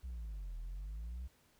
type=linear two-way sweep; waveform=sine; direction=down then up; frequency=64.7 to 39.7 to 64.7 Hz; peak=-38 dBFS; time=0.03-1.28 s; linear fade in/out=20 ms; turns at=0.58 s; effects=tanh soft clip ceiling -40 dBFS + pink hiss -70 dBFS RMS until 1.59 s